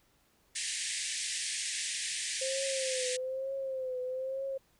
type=band-pass noise; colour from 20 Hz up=white; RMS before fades=-36 dBFS; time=0.55-3.17 s; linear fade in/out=10 ms; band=1700 to 9600 Hz; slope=96 dB/octave
type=tone with vibrato; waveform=sine; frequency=523.3 Hz; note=C5; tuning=in tune; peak=-33 dBFS; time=2.41-4.58 s; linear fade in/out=10 ms; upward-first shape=triangle; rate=1.1 Hz; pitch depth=71 cents each way
effects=pink hiss -69 dBFS RMS until 4.79 s